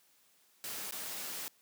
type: noise with dropouts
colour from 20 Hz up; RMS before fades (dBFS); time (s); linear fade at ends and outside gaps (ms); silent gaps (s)
white; -41; 0.64-1.48; 0; 0.909-0.923
effects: white hiss -68 dBFS RMS until 1.61 s + high-pass 150 Hz 12 dB/octave